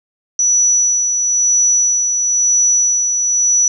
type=tone with tremolo; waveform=sine; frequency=5910 Hz; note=F#8; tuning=3 cents flat; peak=-9 dBFS; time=0.39-3.68 s; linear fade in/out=2 ms; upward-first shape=sine; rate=1 Hz; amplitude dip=40%; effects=none